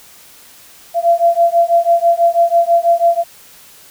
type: beating tone pair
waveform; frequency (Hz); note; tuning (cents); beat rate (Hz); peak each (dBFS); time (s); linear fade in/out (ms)
sine; 679 / 685.1; F5 / F5; -49 / -33; 6.1; -12 / -12; 0.94-3.24; 50
effects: white hiss -42 dBFS RMS until 3.9 s